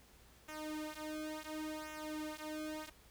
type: tone with flanger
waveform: sawtooth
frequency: 308.3 Hz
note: D#4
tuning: 16 cents flat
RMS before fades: -44 dBFS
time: 0.48-2.9 s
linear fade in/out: 10 ms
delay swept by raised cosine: 0.22 to 4.32 ms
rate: 0.7 Hz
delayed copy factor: -0.95
effects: added 60 Hz sine -66 dBFS peak until 3.1 s + pink hiss -64 dBFS RMS until 3.1 s